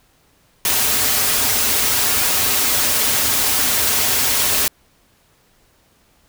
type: noise with comb filter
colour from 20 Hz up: white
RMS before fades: -17 dBFS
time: 0.65-4.68 s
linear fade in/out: 2 ms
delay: 5.9 ms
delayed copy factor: -0.6
effects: pink hiss -57 dBFS RMS until 6.28 s